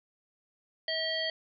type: harmonic tone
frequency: 643 Hz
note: E5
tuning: 43 cents flat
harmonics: 1 / 3 / 5 / 7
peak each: -35 / -35 / -35 / -35 dBFS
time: 0.88-1.3 s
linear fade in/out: 2 ms
effects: none